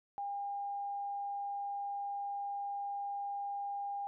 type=tone; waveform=sine; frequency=805 Hz; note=G5; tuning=46 cents sharp; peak=-36 dBFS; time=0.18-4.07 s; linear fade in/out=0 ms; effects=none